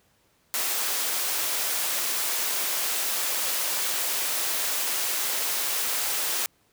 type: high-pass noise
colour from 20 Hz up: white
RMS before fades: -27 dBFS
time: 0.54-6.46 s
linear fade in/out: 0 ms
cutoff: 400 Hz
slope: 12 dB/octave
effects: pink hiss -65 dBFS RMS until 6.72 s + high-pass 60 Hz 12 dB/octave

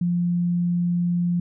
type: tone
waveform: sine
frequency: 174.61 Hz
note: F3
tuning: in tune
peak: -19 dBFS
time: 0.01-1.4 s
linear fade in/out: 5 ms
effects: none

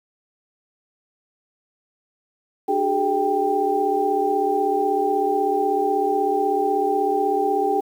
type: tone cluster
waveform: sine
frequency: 299 / 382.8 / 419 / 788 Hz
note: D4 / G4 / G#4 / G5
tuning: +31 / -41 / +15 / +9 cents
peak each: -28 / -24 / -23 / -21 dBFS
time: 2.68-7.81 s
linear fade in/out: 10 ms
effects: 8-bit

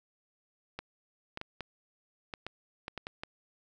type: clicks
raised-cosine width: 0.3 ms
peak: -22 dBFS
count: 10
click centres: 0.79 / 1.374 / 1.414 / 1.607 / 2.338 / 2.466 / 2.881 / 2.977 / 3.069 / 3.235 s
effects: none

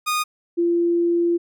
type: tone pair in turn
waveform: sawtooth / sine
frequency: 1232 / 342.9 Hz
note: D#6 / F4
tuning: -17 / -32 cents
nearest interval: octave + minor seventh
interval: 2215 cents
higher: first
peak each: -16 dBFS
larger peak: neither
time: 0.06-0.24 / 0.57-1.38 s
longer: second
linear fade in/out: 20 ms
effects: none

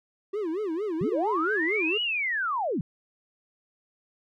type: tone with vibrato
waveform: triangle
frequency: 370 Hz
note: F#4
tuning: in tune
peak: -25 dBFS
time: 0.33-1.98 s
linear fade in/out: 10 ms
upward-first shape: sine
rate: 4.4 Hz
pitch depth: 280 cents each way
type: linear two-way sweep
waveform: sine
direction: up then down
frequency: 130.81 to 2956 to 130.81 Hz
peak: -25 dBFS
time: 1.01-2.81 s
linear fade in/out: 2 ms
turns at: 2.02 s
effects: none

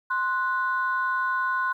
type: tone pair together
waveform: sine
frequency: 1046 / 1477.3 Hz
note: C6 / F#6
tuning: -1 / -3 cents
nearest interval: tritone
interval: 598 cents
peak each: -25 / -25 dBFS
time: 0.1-1.73 s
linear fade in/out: 10 ms
effects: tanh soft clip ceiling -15 dBFS + 10-bit

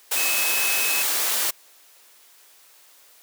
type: tone in noise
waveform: sine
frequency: 2574 Hz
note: E7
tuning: 42 cents flat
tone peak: -25 dBFS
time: 0.16-1.03 s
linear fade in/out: 10 ms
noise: white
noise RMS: -23 dBFS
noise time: 0.11-1.51 s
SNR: -5 dB
effects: white hiss -53 dBFS RMS until 3.22 s + high-pass 400 Hz 12 dB/octave

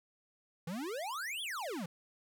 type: exponential two-way sweep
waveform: square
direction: up then down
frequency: 155.56 to 3520 to 155.56 Hz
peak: -38 dBFS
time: 0.67-1.86 s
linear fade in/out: 5 ms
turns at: 1.42 s
effects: none

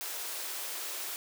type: high-pass noise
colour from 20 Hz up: white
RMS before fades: -38 dBFS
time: 0.01-1.16 s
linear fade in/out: 0 ms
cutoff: 330 Hz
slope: 48 dB/octave
effects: none

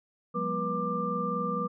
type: tone cluster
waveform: sine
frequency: 177.2 / 201.5 / 240.5 / 484.8 / 1187 Hz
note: F3 / G3 / B3 / B4 / D6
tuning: +25 / +48 / -46 / -32 / +18 cents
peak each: -35 / -36 / -38 / -34 / -31 dBFS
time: 0.34-1.68 s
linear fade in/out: 20 ms
effects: none

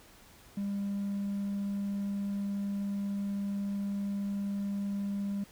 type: tone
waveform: triangle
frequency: 200.2 Hz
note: G3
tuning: 37 cents sharp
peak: -28 dBFS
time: 0.57-5.44 s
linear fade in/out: 5 ms
effects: tanh soft clip ceiling -26 dBFS + pink hiss -57 dBFS RMS until 5.51 s

